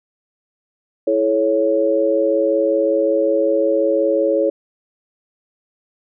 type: chord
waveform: sine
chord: A major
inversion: second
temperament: equal with one note detuned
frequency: 329.6 / 429 / 554.4 Hz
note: E4 / A4 / C#5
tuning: 0 / -44 / 0 cents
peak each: -20 / -19 / -16 dBFS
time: 1.07-4.5 s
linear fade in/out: 5 ms
effects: none